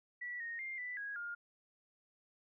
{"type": "tone with pitch steps", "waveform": "sine", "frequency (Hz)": [1951, 1858, 2108, 1982, 1651, 1414], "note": ["B6", "A#6", "C7", "B6", "G#6", "F6"], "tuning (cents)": [-22, -6, 12, 6, -11, 21], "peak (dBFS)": -40, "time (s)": [0.21, 1.35], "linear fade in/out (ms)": 10, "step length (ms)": 190, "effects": []}